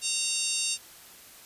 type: harmonic tone with a mistuned harmonic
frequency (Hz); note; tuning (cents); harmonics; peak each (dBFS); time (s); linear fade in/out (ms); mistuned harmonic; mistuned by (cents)
922; A#5; -19; 3 / 4 / 5 / 6 / 7 / 8 / 9 / 10; -35 / -35 / -35 / -35 / -35 / -35 / -35 / -35; 0.01-0.78; 50; 7; -57
effects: white hiss -50 dBFS RMS until 1.45 s + resampled to 32000 Hz